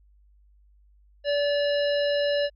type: harmonic tone with a mistuned harmonic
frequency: 577 Hz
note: D5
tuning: 31 cents flat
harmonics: 1 / 3 / 5 / 7 / 9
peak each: -22 / -33 / -34 / -36 / -40 dBFS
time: 1.24-2.5 s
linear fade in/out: 50 ms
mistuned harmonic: 5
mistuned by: -16 cents
effects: added 50 Hz sine -55 dBFS peak until 2.55 s